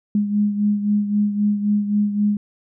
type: beating tone pair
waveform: sine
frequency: 206.2 / 210 Hz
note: G#3 / G#3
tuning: -12 / +19 cents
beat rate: 3.8 Hz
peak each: -17 / -24 dBFS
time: 0.15-2.37 s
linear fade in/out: 2 ms
effects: none